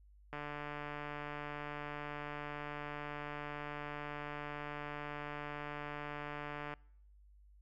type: click train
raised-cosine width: 0.5 ms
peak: -28 dBFS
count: 943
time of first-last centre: 0.33-6.738 s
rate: 147 Hz
effects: noise-tail reverb RT60 0.7 s tail -26 dB re dry + added 50 Hz sine -59 dBFS peak until 7.61 s